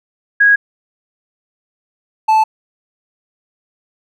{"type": "tone pair in turn", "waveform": ["sine", "triangle"], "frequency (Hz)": [1650, 874.1], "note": ["G#6", "A5"], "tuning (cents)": [-12, -12], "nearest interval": "major seventh", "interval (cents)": 1100, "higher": "first", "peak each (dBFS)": -6, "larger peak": "neither", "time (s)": [[0.4, 0.56], [2.28, 2.44]], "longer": "neither", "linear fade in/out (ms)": 10, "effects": []}